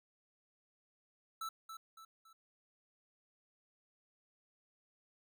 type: tone with echo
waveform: square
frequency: 1318.5 Hz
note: E6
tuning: in tune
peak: -40 dBFS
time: 1.41-1.49 s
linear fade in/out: 5 ms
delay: 280 ms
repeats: 3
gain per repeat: -7 dB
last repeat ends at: 2.33 s
effects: none